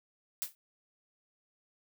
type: noise with exponential decay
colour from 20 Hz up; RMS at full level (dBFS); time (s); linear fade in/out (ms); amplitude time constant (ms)
blue; -31; 0.42-0.55; 0; 27
effects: none